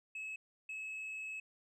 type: tone bursts at uneven times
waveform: sine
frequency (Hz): 2583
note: E7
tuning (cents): -36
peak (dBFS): -38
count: 2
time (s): 0.15-0.36 / 0.69-1.4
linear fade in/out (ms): 5
effects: tanh soft clip ceiling -40 dBFS